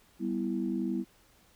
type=chord; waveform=sine; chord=E minor; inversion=first; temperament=equal; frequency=196 / 246.9 / 329.6 Hz; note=G3 / B3 / E4; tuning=0 / 0 / 0 cents; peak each=-33 dBFS; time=0.19-1.05 s; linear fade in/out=50 ms; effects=tanh soft clip ceiling -19 dBFS + pink hiss -63 dBFS RMS until 1.55 s